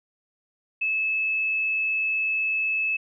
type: tone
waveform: sine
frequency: 2604 Hz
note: E7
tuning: 22 cents flat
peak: -22 dBFS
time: 0.81-2.97 s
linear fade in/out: 10 ms
effects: none